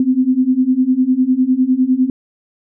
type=beating tone pair; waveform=sine; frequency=251.4 / 261.3 Hz; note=B3 / C4; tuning=+31 / -2 cents; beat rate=9.9 Hz; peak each=-15 / -13 dBFS; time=0-2.1 s; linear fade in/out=2 ms; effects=none